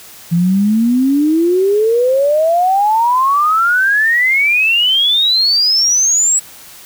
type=exponential sweep; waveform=sine; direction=up; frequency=165.9 to 7902 Hz; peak=-9 dBFS; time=0.31-6.4 s; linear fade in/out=20 ms; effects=white hiss -37 dBFS RMS until 6.85 s